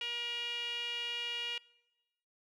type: tone with band-pass filter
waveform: sawtooth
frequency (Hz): 476.3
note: A#4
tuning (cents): +37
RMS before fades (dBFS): -38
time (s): 0.01-1.58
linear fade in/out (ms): 2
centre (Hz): 2800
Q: 7.5
effects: noise-tail reverb RT60 1.0 s tail -23 dB re dry